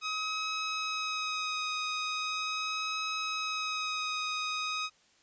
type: tone with vibrato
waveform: 15% pulse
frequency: 1264 Hz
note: D#6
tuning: 27 cents sharp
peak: -25 dBFS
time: 0.01-4.9 s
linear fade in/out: 50 ms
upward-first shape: sine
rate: 0.4 Hz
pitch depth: 16 cents each way
effects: white hiss -65 dBFS RMS until 5.22 s + resampled to 16000 Hz